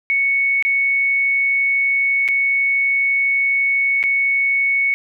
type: tone with dropouts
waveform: sine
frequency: 2217 Hz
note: C#7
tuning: in tune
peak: -14 dBFS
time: 0.1-4.94 s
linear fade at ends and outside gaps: 0 ms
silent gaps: 0.625-0.65 / 2.279-2.286 / 4.029-4.038 s
effects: none